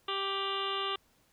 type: harmonic tone with a mistuned harmonic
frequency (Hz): 392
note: G4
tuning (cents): 0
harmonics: 1 / 2 / 3 / 4 / 5 / 6 / 7 / 8 / 9 / 10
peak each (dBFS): -38 / -43 / -35 / -46 / -47 / -47 / -39 / -41 / -40 / -50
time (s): 0.08-0.96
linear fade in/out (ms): 5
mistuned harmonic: 7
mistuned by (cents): +53
effects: pink hiss -68 dBFS RMS until 1.32 s